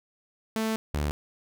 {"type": "tone pair in turn", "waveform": "sawtooth", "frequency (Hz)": [221, 73.75], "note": ["A3", "D2"], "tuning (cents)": [8, 8], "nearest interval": "octave + perfect fifth", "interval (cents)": 1900, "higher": "first", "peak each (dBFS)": -22, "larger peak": "neither", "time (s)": [[0.56, 0.76], [0.94, 1.11]], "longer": "first", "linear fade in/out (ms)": 0, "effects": []}